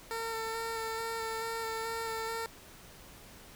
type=tone with vibrato; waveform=15% pulse; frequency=451.5 Hz; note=A4; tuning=45 cents sharp; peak=-28 dBFS; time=0.11-2.46 s; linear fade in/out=0 ms; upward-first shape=square; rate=2.3 Hz; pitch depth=13 cents each way; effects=pink hiss -53 dBFS RMS until 3.55 s